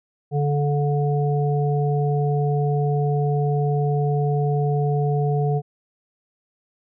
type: harmonic tone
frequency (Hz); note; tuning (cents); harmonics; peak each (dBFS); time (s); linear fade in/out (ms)
144.9; D3; -23; 1 / 3 / 5; -19 / -25 / -28; 0.31-5.62; 50
effects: none